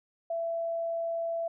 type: tone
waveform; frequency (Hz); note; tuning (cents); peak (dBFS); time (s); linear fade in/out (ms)
sine; 668; E5; +23; -29; 0.3-1.48; 5
effects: none